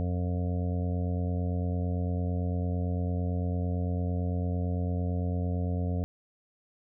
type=harmonic tone; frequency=88.9 Hz; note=F2; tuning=31 cents sharp; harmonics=1 / 2 / 3 / 5 / 6 / 7 / 8; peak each=-28 / -34 / -38 / -42 / -44 / -45 / -46 dBFS; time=0-6.04 s; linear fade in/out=0 ms; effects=none